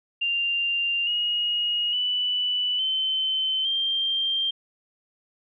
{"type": "tone with pitch steps", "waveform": "sine", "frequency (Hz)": [2788, 2880, 2974, 3072, 3173], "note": ["F7", "F#7", "F#7", "G7", "G7"], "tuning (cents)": [-4, -47, 8, -36, 20], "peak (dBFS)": -22, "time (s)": [0.21, 4.51], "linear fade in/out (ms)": 10, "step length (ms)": 860, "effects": []}